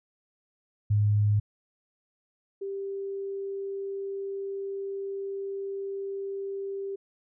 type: tone pair in turn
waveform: sine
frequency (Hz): 104.2 / 393.4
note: G#2 / G4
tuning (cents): +6 / +6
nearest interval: octave + major seventh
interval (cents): 2300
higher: second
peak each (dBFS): -20 / -31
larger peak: first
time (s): 0.9-1.4 / 2.61-6.96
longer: second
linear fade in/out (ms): 10
effects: none